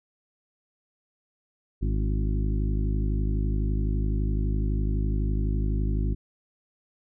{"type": "harmonic tone with a mistuned harmonic", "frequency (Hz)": 51.91, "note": "G#1", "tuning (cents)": 0, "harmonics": [1, 2, 3, 4, 5, 6, 7], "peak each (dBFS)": [-24, -30, -34, -36, -38, -40, -41], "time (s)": [1.81, 6.15], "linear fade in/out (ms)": 20, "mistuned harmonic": 5, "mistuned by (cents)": 41, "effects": []}